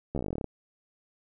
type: slowing click train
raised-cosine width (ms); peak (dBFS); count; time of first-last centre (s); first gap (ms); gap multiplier
2; -19; 15; 0.15-0.443; 13; 1.07
effects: none